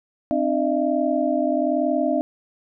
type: tone cluster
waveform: sine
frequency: 262.3 / 303.4 / 612 / 673 Hz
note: C4 / D#4 / D#5 / E5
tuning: +4 / -44 / -29 / +36 cents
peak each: -24 dBFS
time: 0.31-2.21 s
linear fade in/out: 0 ms
effects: none